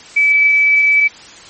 sine tone, 2300 Hz, D7, 37 cents flat, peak -8 dBFS, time 0.16-1.08 s, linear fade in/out 10 ms, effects white hiss -37 dBFS RMS until 1.49 s + MP3 32 kbps

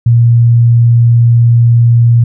sine tone, 117.9 Hz, A#2, 20 cents sharp, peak -3 dBFS, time 0.06-2.24 s, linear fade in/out 5 ms, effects none

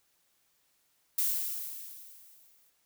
violet noise with exponential decay, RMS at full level -27 dBFS, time 1.18-2.7 s, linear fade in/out 5 ms, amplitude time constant 330 ms, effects white hiss -72 dBFS RMS until 2.85 s

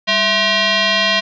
sine tone with frequency modulation, 659.3 Hz, E5, in tune, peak -12 dBFS, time 0.07-1.21 s, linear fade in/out 20 ms, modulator 857 Hz, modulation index 4.3, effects none

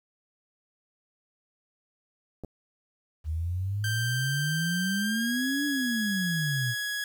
clicks, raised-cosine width 2 ms, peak -26 dBFS, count 2, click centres 2.437 / 2.447 s
sine exponential two-way sweep, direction up then down, 75.6 to 293.7 to 116.8 Hz, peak -27 dBFS, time 3.24-6.75 s, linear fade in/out 50 ms, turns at 5.66 s
sawtooth tone with pitch glide, 1568 to 1670.9 Hz, G6 to G#6, 0 to +10 cents, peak -26 dBFS, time 3.84-7.04 s, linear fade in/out 2 ms, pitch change +110 cents, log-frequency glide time 4.98-5.44 s
effects 10-bit

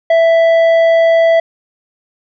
triangle tone with tanh clipping, 661 Hz, E5, 5 cents sharp, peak -8 dBFS, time 0.1-1.4 s, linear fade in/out 5 ms, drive 12 dB, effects none

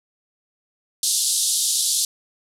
white band-pass noise, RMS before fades -21 dBFS, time 1.03-2.05 s, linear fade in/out 2 ms, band 3500 to 11000 Hz, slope 48 dB/octave, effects none

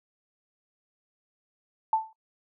sine tone with exponential decay, 882 Hz, A5, 4 cents sharp, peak -17 dBFS, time 1.93-2.13 s, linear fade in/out 2 ms, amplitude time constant 42 ms, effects noise-tail reverb RT60 0.1 s tail -18 dB re dry

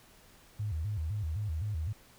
sine tone with vibrato, 91 Hz, F#2, 28 cents flat, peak -31 dBFS, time 0.59-1.93 s, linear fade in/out 10 ms, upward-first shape square, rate 3.9 Hz, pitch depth 250 cents each way, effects pink hiss -59 dBFS RMS until 2.18 s

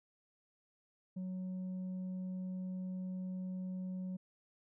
sine tone with tanh clipping, 185 Hz, F#3, in tune, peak -39 dBFS, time 1.16-4.17 s, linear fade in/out 10 ms, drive 3 dB, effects none

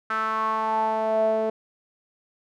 sawtooth tone with band-pass filter sweep, 219.9 Hz, A3, 1 cent flat, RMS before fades -24 dBFS, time 0.1-1.5 s, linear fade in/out 5 ms, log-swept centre 1400 to 550 Hz, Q 6.5, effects none

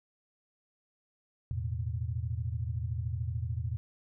sine chord, E suspended fourth, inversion none, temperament equal, 82.41 / 110 / 123.47 Hz, E2 / A2 / B2, 0 / 0 / 0 cents, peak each -35 / -35 / -37 dBFS, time 1.51-3.77 s, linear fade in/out 0 ms, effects none

